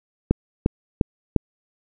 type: click train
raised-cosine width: 3 ms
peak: -3 dBFS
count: 4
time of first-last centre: 0.31-1.363 s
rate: 2.85 Hz
effects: none